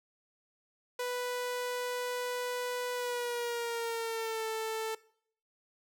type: tone with pitch glide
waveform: sawtooth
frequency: 493.9 to 442.6 Hz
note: B4 to A4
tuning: 0 to +10 cents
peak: -29 dBFS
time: 0.99-4.95 s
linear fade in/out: 5 ms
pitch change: -190 cents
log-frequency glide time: 2.94-4.46 s
effects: noise-tail reverb RT60 0.6 s tail -21 dB re dry